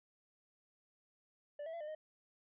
triangle tone with pitch steps, 585 / 650 / 676 / 604 / 620 Hz, D5 / E5 / E5 / D5 / D#5, -7 / -24 / +43 / +48 / -6 cents, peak -40 dBFS, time 1.59-1.95 s, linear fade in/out 5 ms, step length 72 ms, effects resampled to 8000 Hz

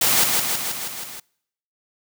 white noise with echo, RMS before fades -18 dBFS, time 0.01-0.24 s, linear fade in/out 5 ms, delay 160 ms, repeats 6, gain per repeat -3 dB, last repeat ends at 1.2 s, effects noise-tail reverb RT60 0.7 s tail -26 dB re dry + high-pass 100 Hz 12 dB/octave

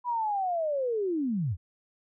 sine linear sweep, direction down, 992 to 74.3 Hz, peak -26 dBFS, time 0.04-1.57 s, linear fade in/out 50 ms, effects none

